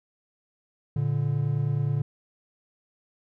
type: tone pair together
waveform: triangle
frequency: 115.3 / 144.81 Hz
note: A#2 / D3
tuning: -19 / -24 cents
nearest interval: major third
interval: 395 cents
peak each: -25 / -23 dBFS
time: 0.96-2.02 s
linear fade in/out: 5 ms
effects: none